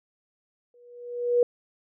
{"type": "tone with exponential growth", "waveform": "sine", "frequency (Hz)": 483.7, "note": "B4", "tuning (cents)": -36, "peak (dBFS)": -15, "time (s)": [0.74, 1.43], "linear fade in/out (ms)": 2, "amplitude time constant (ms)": 150, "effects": []}